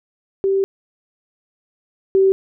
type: tone pair in turn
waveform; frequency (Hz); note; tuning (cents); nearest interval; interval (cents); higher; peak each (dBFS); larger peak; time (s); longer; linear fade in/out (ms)
sine; 389 / 385; G4 / G4; -13 / -31; unison; 18; first; -14 / -10; second; 0.44-0.64 / 2.15-2.32; first; 0
effects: none